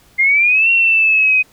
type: exponential two-way sweep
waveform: sine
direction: up then down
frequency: 2093 to 2741 to 2505 Hz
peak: -9 dBFS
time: 0.18-1.43 s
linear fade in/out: 20 ms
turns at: 0.7 s
effects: pink hiss -50 dBFS RMS until 1.52 s